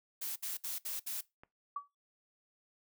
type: noise bursts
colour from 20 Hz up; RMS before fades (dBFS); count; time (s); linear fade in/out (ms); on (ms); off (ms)
blue; -39; 5; 0.21-1.212; 10; 150; 63
type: click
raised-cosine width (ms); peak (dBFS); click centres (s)
0.5; -38; 1.435
type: tone with exponential decay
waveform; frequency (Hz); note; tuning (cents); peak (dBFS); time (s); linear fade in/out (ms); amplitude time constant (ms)
sine; 1144; D6; -46; -32; 1.76-1.88; 5; 24
effects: noise-tail reverb RT60 0.2 s tail -20 dB re dry